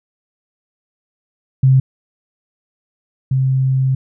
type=tone pair in turn; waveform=sine; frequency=132.1 / 132.1 Hz; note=C3 / C3; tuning=+17 / +17 cents; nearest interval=unison; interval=0 cents; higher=neither; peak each=-7 / -12 dBFS; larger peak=first; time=1.63-1.8 / 3.31-3.95 s; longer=second; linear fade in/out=5 ms; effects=none